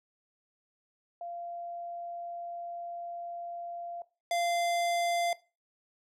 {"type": "tone pair in turn", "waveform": ["sine", "square"], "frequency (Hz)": [691, 691], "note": ["F5", "F5"], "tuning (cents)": [-19, -19], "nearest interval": "unison", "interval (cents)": 0, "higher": "neither", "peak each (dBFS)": [-37, -28], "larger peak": "second", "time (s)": [[1.21, 4.02], [4.31, 5.33]], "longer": "first", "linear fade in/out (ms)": 2, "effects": ["noise-tail reverb RT60 0.3 s tail -19 dB re dry", "low-pass 11000 Hz 12 dB/octave"]}